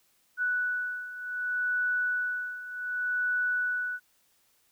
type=beating tone pair; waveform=sine; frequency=1480 / 1480.66 Hz; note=F#6 / F#6; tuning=0 / +1 cents; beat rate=0.66 Hz; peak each=-33 / -29 dBFS; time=0.37-4 s; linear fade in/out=50 ms; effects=white hiss -68 dBFS RMS until 4.71 s